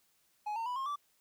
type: tone with pitch steps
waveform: triangle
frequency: 840 / 910.8 / 987.5 / 1070.6 / 1160.8 Hz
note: G#5 / A#5 / B5 / C6 / D6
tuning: +19 / -40 / 0 / +39 / -21 cents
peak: -32 dBFS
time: 0.46-0.96 s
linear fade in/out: 10 ms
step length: 100 ms
effects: white hiss -72 dBFS RMS until 1.2 s